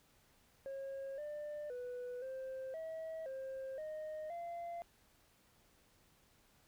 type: tone with pitch steps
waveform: sine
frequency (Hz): 543 / 595 / 493.7 / 525 / 644 / 531 / 619 / 687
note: C#5 / D5 / B4 / C5 / E5 / C5 / D#5 / F5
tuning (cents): -36 / +22 / -1 / +6 / -41 / +25 / -9 / -29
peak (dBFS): -39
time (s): 0.66-4.82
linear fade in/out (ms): 0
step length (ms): 520
effects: tanh soft clip ceiling -41 dBFS + pink hiss -70 dBFS RMS until 6.67 s